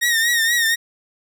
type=tone with vibrato; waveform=sawtooth; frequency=1859 Hz; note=A#6; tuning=5 cents flat; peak=-12 dBFS; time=0.01-0.76 s; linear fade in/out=20 ms; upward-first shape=triangle; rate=4.2 Hz; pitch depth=77 cents each way; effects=none